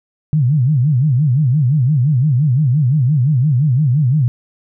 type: tone with vibrato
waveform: sine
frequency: 137.3 Hz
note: C#3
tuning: 16 cents flat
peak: -10 dBFS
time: 0.33-4.28 s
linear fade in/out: 0 ms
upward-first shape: sine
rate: 5.8 Hz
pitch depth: 240 cents each way
effects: none